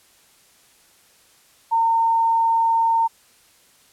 sine tone, 912 Hz, A#5, 38 cents flat, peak -15 dBFS, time 1.71-3.08 s, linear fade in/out 20 ms, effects white hiss -55 dBFS RMS until 3.92 s + low-pass 12000 Hz 12 dB/octave

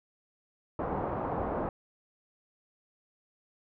white low-pass noise, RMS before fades -33 dBFS, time 0.79-1.69 s, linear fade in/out 2 ms, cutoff 980 Hz, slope 24 dB/octave, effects none

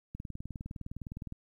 click train, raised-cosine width 5 ms, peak -28 dBFS, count 24, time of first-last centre 0.15-1.323 s, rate 19.6 Hz, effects 11-bit

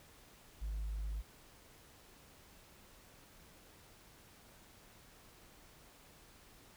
sine tone, 52.2 Hz, G#1, 10 cents sharp, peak -35 dBFS, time 0.61-1.22 s, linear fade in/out 20 ms, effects tanh soft clip ceiling -35 dBFS + pink hiss -61 dBFS RMS until 6.76 s

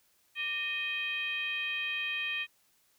sine tone with frequency modulation, 2501 Hz, D#7, 8 cents sharp, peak -31 dBFS, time 0.35-2.47 s, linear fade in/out 50 ms, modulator 664 Hz, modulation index 0.99, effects white hiss -69 dBFS RMS until 2.98 s

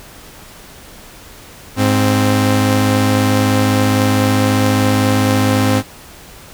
sawtooth tone pair together, 103.83 / 261.9 Hz, G#2 / C4, 0 / +2 cents, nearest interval octave + major third, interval 1602 cents, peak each -10 dBFS, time 1.76-5.83 s, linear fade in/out 50 ms, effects pink hiss -38 dBFS RMS until 6.53 s

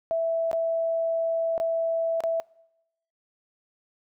sine tone with dropouts, 659.3 Hz, E5, in tune, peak -22 dBFS, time 0.11-2.4 s, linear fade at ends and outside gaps 0 ms, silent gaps 0.514-0.53 / 1.579-1.6 / 2.205-2.237 s, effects noise-tail reverb RT60 0.9 s tail -25 dB re dry

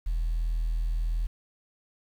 sine tone, 40.65 Hz, E1, 23 cents flat, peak -23 dBFS, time 0.06-1.27 s, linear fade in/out 10 ms, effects tanh soft clip ceiling -23 dBFS + 9-bit

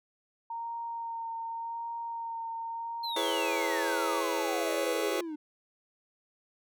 sine tone with vibrato, 922 Hz, A#5, 19 cents flat, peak -34 dBFS, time 0.5-4.21 s, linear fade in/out 5 ms, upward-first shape sine, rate 0.87 Hz, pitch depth 15 cents each way
triangle exponential sweep, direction down, 4217 to 294.7 Hz, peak -33 dBFS, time 3.03-5.36 s, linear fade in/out 10 ms
sawtooth chord, C# minor seventh, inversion first, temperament just, 332.6 / 415.8 / 498.9 / 554.4 Hz, E4 / G#4 / B4 / C#5, +16 / +2 / +17 / 0 cents, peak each -31 dBFS, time 3.16-5.21 s, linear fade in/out 5 ms
effects none

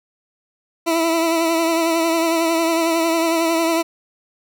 20% pulse tone with vibrato, 330 Hz, E4, 2 cents sharp, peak -11 dBFS, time 0.86-3.83 s, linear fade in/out 20 ms, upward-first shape triangle, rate 11 Hz, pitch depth 42 cents each way, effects none

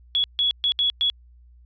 sine tone bursts at uneven times, 3368 Hz, G#7, 24 cents sharp, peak -18 dBFS, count 5, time 0.15-0.24 / 0.39-0.51 / 0.64-0.72 / 0.79-0.9 / 1.01-1.1 s, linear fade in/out 0 ms, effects added 60 Hz sine -48 dBFS peak until 1.65 s + resampled to 11025 Hz

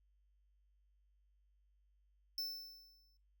square tone with exponential decay, 5300 Hz, E8, 9 cents sharp, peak -37 dBFS, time 2.38-3.17 s, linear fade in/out 1 ms, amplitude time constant 170 ms, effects noise-tail reverb RT60 0.2 s tail -22 dB re dry + added 50 Hz sine -70 dBFS peak until 3.4 s

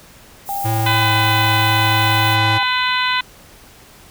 violet noise, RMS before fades -29 dBFS, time 0.45-2.38 s, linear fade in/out 50 ms
sine tone, 797 Hz, G5, 28 cents sharp, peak -21 dBFS, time 0.49-2.63 s, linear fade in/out 0 ms
square tone with pitch glide, 110 to 108.24 Hz, A2 to A2, 0 to -28 cents, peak -18 dBFS, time 0.64-2.59 s, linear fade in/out 20 ms, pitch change -28 cents, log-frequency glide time 1-1.08 s
harmonic tone, 503 Hz, B4, 32 cents sharp, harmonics 2 / 3 / 4 / 5 / 6 / 7 / 8, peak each -20 / -22 / -23 / -24 / -25 / -25 / -26 dBFS, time 0.86-3.21 s, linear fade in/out 5 ms
effects pink hiss -44 dBFS RMS until 4.1 s

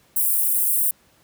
white high-pass noise, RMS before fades -20 dBFS, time 0.16-0.91 s, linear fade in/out 5 ms, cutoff 8900 Hz, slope 48 dB/octave, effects pink hiss -58 dBFS RMS until 1.23 s + high-pass 60 Hz 12 dB/octave

